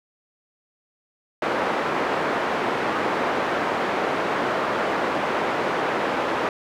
pink band-pass noise, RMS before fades -24 dBFS, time 1.42-6.49 s, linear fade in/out 2 ms, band 370 to 1600 Hz, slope 12 dB/octave, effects none

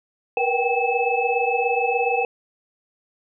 sine tone cluster, 469.9 / 486.9 / 766 / 793 / 2603 Hz, A#4 / B4 / G5 / G5 / E7, +14 / -25 / -40 / +20 / -22 cents, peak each -25 dBFS, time 0.37-2.25 s, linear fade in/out 2 ms, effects none

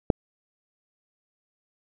click, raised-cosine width 2 ms, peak -4 dBFS, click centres 0.102 s, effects none

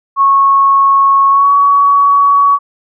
sine tone with pitch glide, 1100 to 1127 Hz, C#6 to C#6, -14 to +28 cents, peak -5 dBFS, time 0.16-2.59 s, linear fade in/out 50 ms, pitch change +42 cents, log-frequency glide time 1.3-1.5 s, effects none

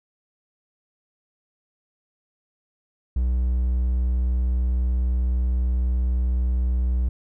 triangle tone, 61.9 Hz, B1, 5 cents sharp, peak -17 dBFS, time 3.16-7.09 s, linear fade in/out 5 ms, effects none

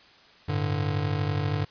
square chord, G suspended second, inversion none, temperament just, 98 / 110.25 / 147 Hz, G2 / A2 / D3, 0 / +4 / +2 cents, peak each -29 / -34 / -29 dBFS, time 0.48-1.65 s, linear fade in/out 10 ms, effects white hiss -54 dBFS RMS until 1.7 s + resampled to 11025 Hz

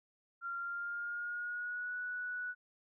sine tone with pitch glide, 1384 to 1474.8 Hz, F6 to F#6, -16 to -6 cents, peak -37 dBFS, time 0.41-2.55 s, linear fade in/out 50 ms, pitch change +110 cents, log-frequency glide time 0.57-1.96 s, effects none

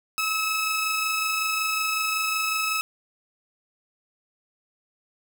sawtooth tone pair together, 1286.8 / 2599 Hz, E6 / E7, -42 / -25 cents, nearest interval octave, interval 1217 cents, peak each -23 dBFS, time 0.18-2.81 s, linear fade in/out 0 ms, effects none

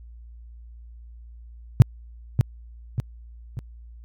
sine tone with echo, 120 Hz, B2, 49 cents flat, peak -5 dBFS, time 1.8-1.82 s, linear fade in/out 0 ms, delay 590 ms, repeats 3, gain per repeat -7 dB, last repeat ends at 3.59 s, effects added 58 Hz sine -41 dBFS peak until 4.04 s + AAC 48 kbps

